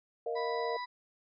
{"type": "chord", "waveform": "sine", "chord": "Bb suspended fourth", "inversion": "none", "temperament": "equal", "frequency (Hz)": [466.2, 622.3, 698.5], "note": ["Bb4", "Eb5", "F5"], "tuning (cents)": [0, 0, 0], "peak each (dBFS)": [-34, -39, -39], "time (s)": [0.26, 0.77], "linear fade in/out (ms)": 5}
{"type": "harmonic tone", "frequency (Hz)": 987.8, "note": "B5", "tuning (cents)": 0, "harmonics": [1, 2, 4, 5], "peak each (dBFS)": [-37, -43, -49, -51], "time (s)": [0.35, 0.86], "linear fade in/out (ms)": 20}
{"effects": []}